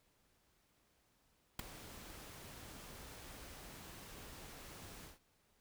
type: noise with ADSR envelope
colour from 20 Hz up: pink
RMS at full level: -36 dBFS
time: 1.59-5.19 s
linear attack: 4 ms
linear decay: 7 ms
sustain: -17 dB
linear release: 150 ms
effects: pink hiss -75 dBFS RMS until 5.6 s